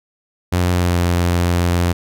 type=tone with pitch glide; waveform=sawtooth; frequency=89.2 to 87.31 Hz; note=F2 to F2; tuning=+37 to 0 cents; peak=-10 dBFS; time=0.52-1.93 s; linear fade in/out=10 ms; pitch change=-37 cents; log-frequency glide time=0.74-0.96 s; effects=none